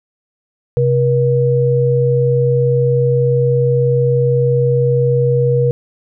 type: tone pair together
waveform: sine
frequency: 131.6 / 479.1 Hz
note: C3 / A#4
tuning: +10 / +47 cents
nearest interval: octave + minor seventh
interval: 2237 cents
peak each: -13 dBFS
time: 0.77-5.71 s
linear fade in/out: 0 ms
effects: none